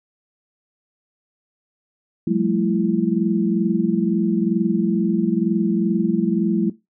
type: tone cluster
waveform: sine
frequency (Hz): 177.9 / 198.8 / 221 / 334.7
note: F3 / G3 / A3 / E4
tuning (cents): +32 / +25 / +8 / +26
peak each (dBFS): -22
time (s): 2.27-6.7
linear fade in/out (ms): 5
effects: noise-tail reverb RT60 0.2 s tail -17 dB re dry